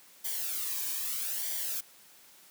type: noise with flanger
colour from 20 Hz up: blue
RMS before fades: -34 dBFS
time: 0.24-1.81 s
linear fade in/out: 10 ms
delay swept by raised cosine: 0.75 to 1.48 ms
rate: 0.79 Hz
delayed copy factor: -0.65
effects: white hiss -57 dBFS RMS until 2.5 s + high-pass 150 Hz 12 dB/octave